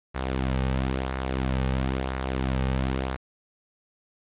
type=tone with flanger; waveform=sawtooth; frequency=65.41 Hz; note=C2; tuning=in tune; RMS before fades=-27 dBFS; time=0.14-3.17 s; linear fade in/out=20 ms; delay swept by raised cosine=0.3 to 3 ms; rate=0.99 Hz; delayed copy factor=-0.5; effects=resampled to 8000 Hz + 8-bit